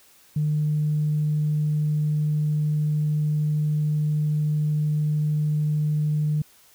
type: tone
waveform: sine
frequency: 151.1 Hz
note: D3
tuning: 50 cents sharp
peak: -19 dBFS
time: 0.36-6.42 s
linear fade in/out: 5 ms
effects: tanh soft clip ceiling -15 dBFS + white hiss -55 dBFS RMS until 6.74 s